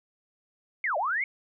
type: linear two-way sweep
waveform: sine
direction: down then up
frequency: 2242 to 554.4 to 2242 Hz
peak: -25 dBFS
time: 0.84-1.24 s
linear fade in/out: 2 ms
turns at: 0.97 s
effects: none